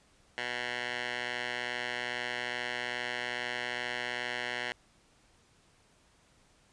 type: tone with band-pass filter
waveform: 10% pulse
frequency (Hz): 122.4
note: B2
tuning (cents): -15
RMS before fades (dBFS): -36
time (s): 0.38-4.72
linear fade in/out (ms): 0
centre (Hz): 2200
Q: 1.6
effects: pink hiss -65 dBFS RMS until 6.72 s + resampled to 22050 Hz